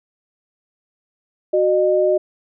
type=tone pair together; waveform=sine; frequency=370.4 / 610.7 Hz; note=F#4 / D#5; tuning=+2 / -32 cents; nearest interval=major sixth; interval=866 cents; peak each=-17 / -15 dBFS; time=1.53-2.18 s; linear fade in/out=10 ms; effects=none